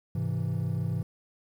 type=chord; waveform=triangle; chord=Ab augmented; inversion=none; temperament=equal; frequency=103.83 / 130.81 / 164.81 Hz; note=Ab2 / C3 / E3; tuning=0 / 0 / 0 cents; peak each=-29 dBFS; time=0.15-1.03 s; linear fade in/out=5 ms; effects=tanh soft clip ceiling -19 dBFS + 10-bit